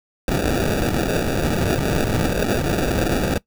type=noise with sample-and-hold; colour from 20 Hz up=violet; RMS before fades=-20 dBFS; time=0.28-3.38 s; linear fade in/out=2 ms; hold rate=1050 Hz; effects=noise-tail reverb RT60 0.1 s tail -20 dB re dry